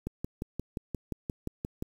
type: click train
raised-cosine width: 3 ms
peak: -20 dBFS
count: 11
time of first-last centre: 0.07-1.824 s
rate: 5.7 Hz
effects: 8-bit